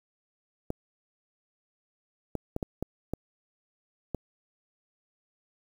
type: clicks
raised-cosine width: 2 ms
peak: -17 dBFS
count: 7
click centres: 0.704 / 2.353 / 2.564 / 2.628 / 2.826 / 3.136 / 4.147 s
effects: 8-bit